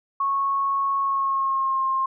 sine tone with pitch glide, 1101 to 1063.5 Hz, C#6 to C6, -12 to +28 cents, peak -20 dBFS, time 0.2-2.06 s, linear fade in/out 5 ms, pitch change -60 cents, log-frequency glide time 1-1.84 s, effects none

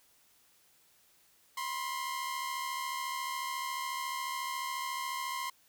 sawtooth tone pair together, 981.9 / 1056 Hz, B5 / C6, -10 / +16 cents, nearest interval minor second, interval 126 cents, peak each -37 / -32 dBFS, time 1.57-5.5 s, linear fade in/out 5 ms, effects white hiss -66 dBFS RMS until 5.68 s

